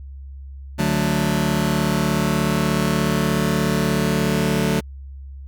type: chord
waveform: sawtooth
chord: D major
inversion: none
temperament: just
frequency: 146.83 / 183.54 / 220.2 Hz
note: D3 / F#3 / A3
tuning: 0 / -14 / +2 cents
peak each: -18 dBFS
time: 0.78-4.81 s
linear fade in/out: 20 ms
effects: added 68 Hz sine -33 dBFS peak until 5.47 s